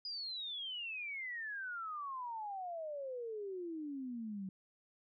sine exponential sweep, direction down, 4968 to 185.8 Hz, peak -40 dBFS, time 0.05-4.49 s, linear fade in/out 2 ms, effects none

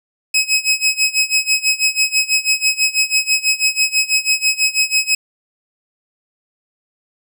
20% pulse tone with tremolo, 2552 Hz, D#7, 43 cents sharp, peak -6 dBFS, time 0.34-5.15 s, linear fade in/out 5 ms, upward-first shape sine, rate 6.1 Hz, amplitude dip 90%, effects none

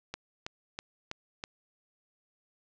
click train, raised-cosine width 0.2 ms, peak -19 dBFS, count 5, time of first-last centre 0.14-1.439 s, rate 3.08 Hz, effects low-pass 7000 Hz 12 dB/octave

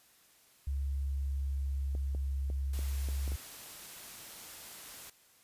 sine tone with pitch glide, 69 to 68.29 Hz, C#2 to C#2, -7 to -25 cents, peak -31 dBFS, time 0.67-3.36 s, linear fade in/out 5 ms, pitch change -18 cents, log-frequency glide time 0.86-2.37 s
clicks, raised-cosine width 2 ms, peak -32 dBFS, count 7, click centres 1.951 / 2.149 / 2.501 / 2.791 / 3.087 / 3.278 / 3.319 s
white noise, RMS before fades -48 dBFS, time 2.73-5.1 s, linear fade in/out 5 ms
effects white hiss -64 dBFS RMS until 5.43 s + resampled to 32000 Hz

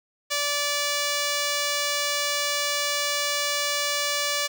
5% pulse tone, 580 Hz, D5, 22 cents flat, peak -12 dBFS, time 0.3-4.48 s, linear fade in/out 20 ms, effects none

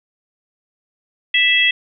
harmonic tone, 659.3 Hz, E5, in tune, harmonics 3 / 4 / 5, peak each -16 / -16 / -16 dBFS, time 1.34-1.71 s, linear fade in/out 5 ms, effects none

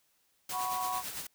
white noise with tremolo, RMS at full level -38 dBFS, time 0.49-1.27 s, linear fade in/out 5 ms, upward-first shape sine, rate 9 Hz, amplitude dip 50%
sine chord, F# suspended fourth, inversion none, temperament just, 740 / 986.7 / 1110 Hz, F#5 / B5 / C#6, 0 / -2 / +2 cents, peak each -36 dBFS, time 0.51-1.03 s, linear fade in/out 50 ms
effects white hiss -72 dBFS RMS until 1.34 s

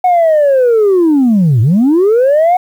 sine linear two-way sweep, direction down then up, 740 to 103.83 to 740 Hz, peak -4 dBFS, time 0.04-2.57 s, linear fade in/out 5 ms, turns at 1.61 s, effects tanh soft clip ceiling -4 dBFS + 7-bit

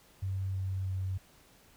sine tone with pitch steps, 95.7 / 94.98 / 94.27 Hz, G2 / F#2 / F#2, -41 / +46 / +33 cents, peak -31 dBFS, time 0.22-1.18 s, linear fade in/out 10 ms, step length 320 ms, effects pink hiss -61 dBFS RMS until 1.76 s

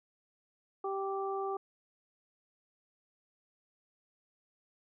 harmonic tone, 390.3 Hz, G4, 8 cents flat, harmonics 1 / 2 / 3, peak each -35 / -38 / -40 dBFS, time 0.84-1.57 s, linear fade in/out 5 ms, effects none

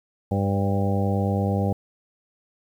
harmonic tone with a mistuned harmonic, 99.1 Hz, G2, 19 cents sharp, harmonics 1 / 2 / 3 / 4 / 5 / 6 / 7 / 8, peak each -23 / -25 / -33 / -34 / -30 / -33 / -37 / -32 dBFS, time 0.31-1.73 s, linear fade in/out 5 ms, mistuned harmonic 6, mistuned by -28 cents, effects 9-bit

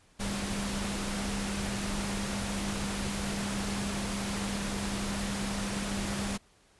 sine tone in noise, 200 Hz, G3, 35 cents sharp, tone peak -34 dBFS, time 0.19-6.38 s, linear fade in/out 20 ms, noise pink, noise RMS -35 dBFS, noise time 0.19-6.38 s, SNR -2 dB, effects pink hiss -63 dBFS RMS until 6.79 s + resampled to 24000 Hz

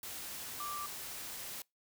sine tone in noise, 1174.7 Hz, D6, in tune, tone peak -39 dBFS, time 0.6-0.86 s, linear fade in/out 2 ms, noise white, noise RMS -44 dBFS, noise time 0.03-1.62 s, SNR +2 dB, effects noise-tail reverb RT60 0.2 s tail -25 dB re dry

